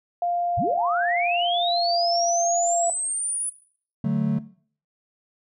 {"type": "tone with pitch glide", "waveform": "sine", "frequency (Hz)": [699, 689], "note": ["F5", "F5"], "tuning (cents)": [1, -24], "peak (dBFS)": -21, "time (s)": [0.22, 2.9], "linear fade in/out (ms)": 2, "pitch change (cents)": -25, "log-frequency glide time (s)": [1.58, 1.93]}
{"type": "linear sweep", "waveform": "sine", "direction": "up", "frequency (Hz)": [61.74, 9956], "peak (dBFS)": -24, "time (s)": [0.57, 3.5], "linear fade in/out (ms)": 10}
{"type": "chord", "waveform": "triangle", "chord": "D major", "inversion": "none", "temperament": "equal with one note detuned", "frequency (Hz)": [146.83, 186.07, 220], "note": ["D3", "F#3", "A3"], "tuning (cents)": [0, 10, 0], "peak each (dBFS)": -23, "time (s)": [4.04, 4.39], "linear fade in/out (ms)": 5}
{"effects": ["noise-tail reverb RT60 0.5 s tail -17 dB re dry"]}